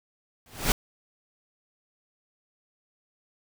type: noise with exponential growth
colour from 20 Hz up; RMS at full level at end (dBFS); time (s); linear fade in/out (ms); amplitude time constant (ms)
pink; -19; 0.46-0.72; 1; 56
effects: none

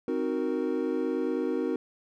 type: chord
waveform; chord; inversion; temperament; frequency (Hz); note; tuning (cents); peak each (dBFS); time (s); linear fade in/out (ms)
triangle; C half-diminished seventh; none; equal; 261.6 / 311.1 / 370 / 466.2; C4 / Eb4 / Gb4 / Bb4; 0 / 0 / 0 / 0; -30; 0.08-1.76; 2
effects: none

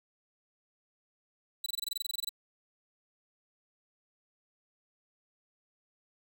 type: tone bursts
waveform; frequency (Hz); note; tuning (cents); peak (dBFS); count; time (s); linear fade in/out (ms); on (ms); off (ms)
sawtooth; 3951; B7; 0; -28; 15; 1.64-2.292; 5; 22; 23
effects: none

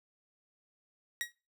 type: tone with exponential decay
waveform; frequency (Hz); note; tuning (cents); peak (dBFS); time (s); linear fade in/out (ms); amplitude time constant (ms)
sawtooth; 1900; A#6; +33; -26; 1.21-1.32; 0; 23
effects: noise-tail reverb RT60 0.3 s tail -22 dB re dry

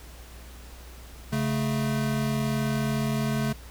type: tone pair together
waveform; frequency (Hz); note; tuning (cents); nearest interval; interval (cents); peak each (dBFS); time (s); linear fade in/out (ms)
square; 139.3 / 218.7; C#3 / A3; +9 / -10; minor sixth; 781; -28; 1.32-3.53; 10
effects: added 60 Hz sine -43 dBFS peak until 3.7 s + pink hiss -49 dBFS RMS until 3.7 s

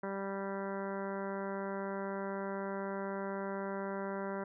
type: harmonic tone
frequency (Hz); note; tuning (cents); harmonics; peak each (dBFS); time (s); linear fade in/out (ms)
196; G3; 0; 1 / 2 / 3 / 4 / 5 / 6 / 7 / 8 / 9 / 10; -41 / -41 / -42 / -49 / -45 / -53 / -48 / -50 / -56 / -55; 0.03-4.44; 5
effects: none

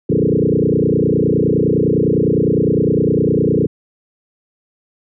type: tone with frequency modulation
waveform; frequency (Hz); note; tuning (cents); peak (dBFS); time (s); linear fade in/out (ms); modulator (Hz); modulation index
sine; 295.3; D4; +10; -11; 0.09-3.67; 10; 29.8; 5.9
effects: none

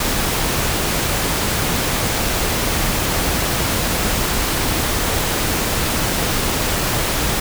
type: noise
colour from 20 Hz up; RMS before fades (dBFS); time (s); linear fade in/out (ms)
pink; -19; 0-7.4; 5
effects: none

